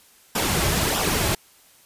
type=noise with flanger; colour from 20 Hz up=pink; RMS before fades=-22 dBFS; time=0.35-1.35 s; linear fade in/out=5 ms; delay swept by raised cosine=0.46 to 4.16 ms; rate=1.6 Hz; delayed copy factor=-0.55; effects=white hiss -54 dBFS RMS until 1.85 s + resampled to 32000 Hz